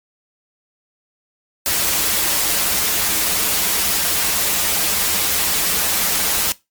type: noise with comb filter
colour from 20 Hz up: white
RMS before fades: -18 dBFS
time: 1.66-6.52 s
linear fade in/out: 0 ms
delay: 7.9 ms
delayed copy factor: -0.7
effects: noise-tail reverb RT60 0.2 s tail -19 dB re dry + MP3 96 kbps